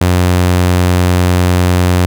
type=tone; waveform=sawtooth; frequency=90 Hz; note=F#2; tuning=47 cents flat; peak=-4 dBFS; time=0.01-2.06 s; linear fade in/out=5 ms; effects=none